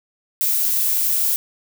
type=noise; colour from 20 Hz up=violet; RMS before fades=-19 dBFS; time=0.41-1.36 s; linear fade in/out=0 ms; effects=none